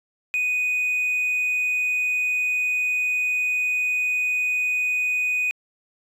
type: tone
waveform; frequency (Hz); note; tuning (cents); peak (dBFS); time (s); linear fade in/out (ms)
triangle; 2488; D#7; -1; -18; 0.34-5.51; 0
effects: tanh soft clip ceiling -14 dBFS